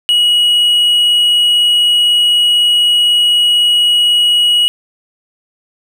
triangle tone, 2909 Hz, F#7, 30 cents flat, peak -6 dBFS, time 0.09-4.68 s, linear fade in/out 0 ms, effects none

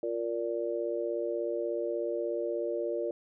sine chord, Bb major, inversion second, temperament just, 349.6 / 466.2 / 582.7 Hz, F4 / Bb4 / D5, +2 / 0 / -14 cents, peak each -34 dBFS, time 0.03-3.11 s, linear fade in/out 2 ms, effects none

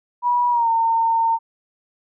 sine tone with pitch glide, 971 to 911.2 Hz, B5 to A#5, -30 to -40 cents, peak -15 dBFS, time 0.22-1.39 s, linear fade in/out 50 ms, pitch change -110 cents, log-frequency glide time 0.5-0.69 s, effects none

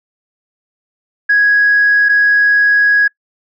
sine tone pair in turn, 1661.2 / 1661.2 Hz, G#6 / G#6, 0 / 0 cents, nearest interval unison, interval 0 cents, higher neither, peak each -6 dBFS, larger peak neither, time 1.29-2.09 / 2.09-3.08 s, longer second, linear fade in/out 10 ms, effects noise-tail reverb RT60 0.1 s tail -24 dB re dry + tanh soft clip ceiling -3 dBFS

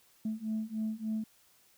sine beating tone pair, 216.7 / 220.1 Hz, A3 / A3, -26 / +1 cents, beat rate 3.4 Hz, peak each -35 / -34 dBFS, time 0.25-1.24 s, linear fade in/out 5 ms, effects tanh soft clip ceiling -27 dBFS + white hiss -65 dBFS RMS until 1.77 s

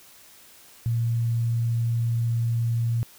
sine tone, 116.54 Hz, A#2, in tune, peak -21 dBFS, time 0.86-3.03 s, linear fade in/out 0 ms, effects white hiss -51 dBFS RMS until 3.18 s

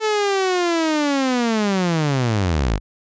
sawtooth linear sweep, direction down, 439.9 to 43.31 Hz, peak -13 dBFS, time 0-2.8 s, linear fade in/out 50 ms, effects resampled to 16000 Hz

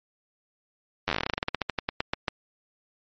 slowing click train, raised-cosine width 0.3 ms, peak -9 dBFS, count 24, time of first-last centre 1.08-2.282 s, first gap 10 ms, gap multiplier 1.13, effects MP3 32 kbps

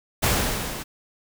pink noise with level ramp, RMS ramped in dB -19 to -34 dBFS, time 0.22-0.84 s, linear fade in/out 20 ms, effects none

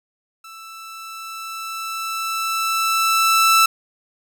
sawtooth tone with level ramp, 1324 Hz, E6, 7 cents sharp, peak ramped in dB -34 to -7 dBFS, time 0.44-3.66 s, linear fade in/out 5 ms, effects none

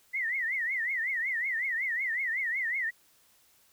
sine tone with vibrato, 1975.5 Hz, B6, in tune, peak -28 dBFS, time 0.13-2.91 s, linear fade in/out 20 ms, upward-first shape triangle, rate 5.4 Hz, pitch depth 200 cents each way, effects white hiss -64 dBFS RMS until 3.72 s

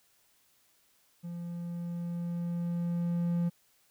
triangle tone with level ramp, 172.2 Hz, F3, 24 cents flat, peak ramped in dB -35 to -24 dBFS, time 1.23-3.5 s, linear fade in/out 20 ms, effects white hiss -68 dBFS RMS until 3.9 s

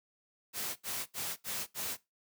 white noise bursts, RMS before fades -37 dBFS, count 5, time 0.53-1.972 s, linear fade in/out 50 ms, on 230 ms, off 73 ms, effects noise-tail reverb RT60 0.2 s tail -18 dB re dry + high-pass 80 Hz 12 dB/octave

